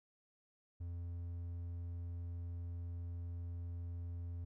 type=tone; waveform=triangle; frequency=86.2 Hz; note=F2; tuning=22 cents flat; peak=-39 dBFS; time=0.8-4.45 s; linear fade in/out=10 ms; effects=none